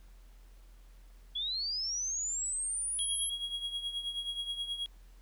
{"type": "linear sweep", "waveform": "sine", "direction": "up", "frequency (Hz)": [3322, 11175], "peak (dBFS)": -32, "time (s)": [1.35, 3.3], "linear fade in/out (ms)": 10}
{"type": "tone with tremolo", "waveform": "triangle", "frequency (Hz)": 3300, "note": "G#7", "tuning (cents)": -12, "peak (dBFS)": -30, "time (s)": [2.99, 4.86], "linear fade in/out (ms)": 0, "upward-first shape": "triangle", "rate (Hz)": 9.4, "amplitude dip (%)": 75}
{"effects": ["added 42 Hz sine -52 dBFS peak until 5.21 s", "pink hiss -67 dBFS RMS until 5.21 s"]}